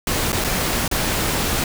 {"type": "noise with dropouts", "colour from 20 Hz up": "pink", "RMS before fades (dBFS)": -21, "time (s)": [0.07, 1.64], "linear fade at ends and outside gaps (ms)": 2, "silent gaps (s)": [[0.321, 0.328], [0.441, 0.445], [0.879, 0.913]], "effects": []}